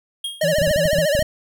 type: tone with exponential decay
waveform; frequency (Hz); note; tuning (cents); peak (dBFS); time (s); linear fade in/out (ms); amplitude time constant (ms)
square; 3251; G#7; -38; -22; 0.24-0.55; 5; 67
type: tone with vibrato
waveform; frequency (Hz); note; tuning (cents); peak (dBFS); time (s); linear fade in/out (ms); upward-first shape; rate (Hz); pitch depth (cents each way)
square; 592; D5; +14; -17; 0.41-1.23; 5; sine; 14; 110
type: tone bursts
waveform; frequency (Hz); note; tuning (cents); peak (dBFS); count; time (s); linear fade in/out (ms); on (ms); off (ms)
triangle; 164.81; E3; 0; -21; 4; 0.43-1.059; 10; 110; 63
type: clicks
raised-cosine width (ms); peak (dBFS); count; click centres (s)
5; -14; 11; 0.585 / 0.618 / 0.675 / 0.711 / 0.761 / 0.856 / 0.932 / 0.986 / 1.151 / 1.192 / 1.223
effects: none